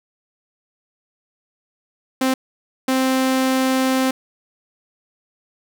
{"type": "tone bursts at uneven times", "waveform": "sawtooth", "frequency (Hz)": 261.6, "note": "C4", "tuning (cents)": 0, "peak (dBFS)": -12, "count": 2, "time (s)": [[2.21, 2.34], [2.88, 4.11]], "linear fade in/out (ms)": 5, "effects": []}